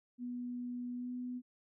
sine tone with pitch glide, 245.1 to 248.4 Hz, B3 to B3, -13 to +10 cents, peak -38 dBFS, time 0.18-1.42 s, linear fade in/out 50 ms, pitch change +23 cents, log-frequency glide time 0.94-1.12 s, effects none

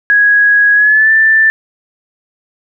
sine tone with pitch glide, 1661.2 to 1770.2 Hz, G#6 to A6, 0 to +10 cents, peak -5 dBFS, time 0.1-1.5 s, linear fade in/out 0 ms, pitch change +110 cents, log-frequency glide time 0.74-1.11 s, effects none

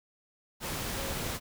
sine tone in noise, 544 Hz, C#5, 33 cents flat, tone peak -41 dBFS, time 0.94-1.16 s, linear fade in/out 50 ms, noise pink, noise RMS -35 dBFS, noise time 0.6-1.4 s, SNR -9 dB, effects none

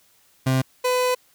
30% pulse tone pair in turn, 131.1 / 501.7 Hz, C3 / B4, +4 / +27 cents, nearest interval octave + major seventh, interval 2323 cents, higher second, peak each -15 / -16 dBFS, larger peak first, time 0.46-0.62 / 0.84-1.15 s, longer second, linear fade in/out 10 ms, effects white hiss -59 dBFS RMS until 1.34 s

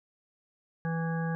harmonic tone, 164.81 Hz, E3, in tune, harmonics 1 / 3 / 5 / 7 / 9 / 10, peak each -29 / -39 / -40 / -46 / -50 / -40 dBFS, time 0.85-1.35 s, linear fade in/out 0 ms, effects none

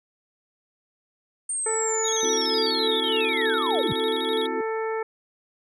sine linear sweep, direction down, 8780 to 84.7 Hz, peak -25 dBFS, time 1.49-3.93 s, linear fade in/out 5 ms
harmonic tone, 443.4 Hz, A4, 13 cents sharp, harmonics 1 / 2 / 3 / 4 / 5, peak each -26 / -32 / -36 / -38 / -40 dBFS, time 1.66-5.03 s, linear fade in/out 5 ms
triangle tone with vibrato, 3551 Hz, A7, 15 cents sharp, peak -28 dBFS, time 2.04-4.47 s, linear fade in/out 10 ms, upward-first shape square, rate 12 Hz, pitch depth 100 cents each way
sine chord, F# half-diminished seventh, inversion second, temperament equal, 261.6 / 329.6 / 370 / 440 Hz, C4 / E4 / F#4 / A4, 0 / 0 / 0 / 0 cents, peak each -33 dBFS, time 2.23-4.61 s, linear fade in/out 2 ms
effects none

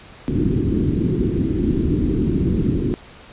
white low-pass noise, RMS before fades -19 dBFS, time 0.28-2.94 s, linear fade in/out 0 ms, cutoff 360 Hz, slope 48 dB/octave, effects pink hiss -43 dBFS RMS until 3.32 s + resampled to 8000 Hz

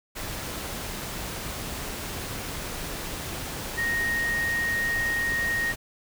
sine tone in noise, 1864.7 Hz, A#6, in tune, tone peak -24 dBFS, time 3.77-5.73 s, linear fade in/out 20 ms, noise pink, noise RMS -34 dBFS, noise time 0.15-5.76 s, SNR +7 dB, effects none

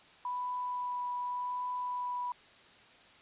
sine tone with vibrato, 987.8 Hz, B5, in tune, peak -33 dBFS, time 0.25-2.32 s, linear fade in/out 2 ms, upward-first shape triangle, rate 0.86 Hz, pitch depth 10 cents each way, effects white hiss -58 dBFS RMS until 3.21 s + resampled to 8000 Hz

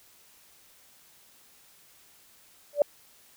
sine tone with exponential growth, 581 Hz, D5, 19 cents flat, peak -13 dBFS, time 2.73-2.82 s, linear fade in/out 2 ms, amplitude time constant 19 ms, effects white hiss -58 dBFS RMS until 3.36 s

